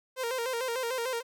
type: tone with vibrato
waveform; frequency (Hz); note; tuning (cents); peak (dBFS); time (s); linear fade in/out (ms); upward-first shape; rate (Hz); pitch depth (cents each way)
sawtooth; 490.9; B4; -10; -26; 0.16-1.23; 50; square; 6.7; 92
effects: none